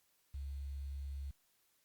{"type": "tone with quantisation", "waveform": "sine", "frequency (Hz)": 69.3, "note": "C#2", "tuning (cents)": 0, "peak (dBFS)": -40, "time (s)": [0.34, 1.31], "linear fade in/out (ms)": 5, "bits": 11, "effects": ["white hiss -75 dBFS RMS until 1.84 s", "Opus 48 kbps"]}